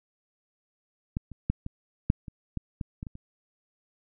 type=clicks; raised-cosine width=5 ms; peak=-16 / -29 / -12 / -22 / -8 / -27 / -18 / -19 / -23 / -26 / -30 dBFS; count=11; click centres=1.169 / 1.317 / 1.5 / 1.664 / 2.101 / 2.282 / 2.573 / 2.812 / 3.029 / 3.068 / 3.154 s; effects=none